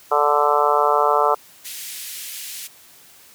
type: harmonic tone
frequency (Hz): 146.8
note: D3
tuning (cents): 0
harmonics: 3 / 4 / 5 / 6 / 7 / 8 / 9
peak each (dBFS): -22 / -22 / -22 / -22 / -22 / -22 / -22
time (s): 0.11-1.35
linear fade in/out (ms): 10
type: band-pass noise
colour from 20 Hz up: white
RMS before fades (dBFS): -33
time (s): 1.64-2.68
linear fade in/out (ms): 20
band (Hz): 2000 to 16000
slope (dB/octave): 24
effects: white hiss -48 dBFS RMS until 3.34 s + high-pass 60 Hz 12 dB/octave